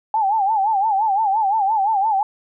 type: tone with vibrato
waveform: sine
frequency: 830.6 Hz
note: G#5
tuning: in tune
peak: -15 dBFS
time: 0.14-2.23 s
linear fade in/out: 2 ms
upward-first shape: sine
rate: 5.8 Hz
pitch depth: 140 cents each way
effects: none